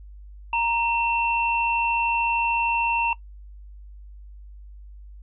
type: tone pair together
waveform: sine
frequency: 933.3 / 2700 Hz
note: A#5 / E7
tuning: +2 / +41 cents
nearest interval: octave + tritone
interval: 1839 cents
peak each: -22 / -25 dBFS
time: 0.53-3.13 s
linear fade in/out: 2 ms
effects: noise-tail reverb RT60 0.1 s tail -18 dB re dry + added 50 Hz sine -40 dBFS peak until 5.22 s